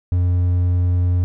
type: tone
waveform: triangle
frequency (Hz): 89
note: F2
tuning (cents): +33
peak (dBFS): -12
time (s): 0.12-1.24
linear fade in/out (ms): 0
effects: none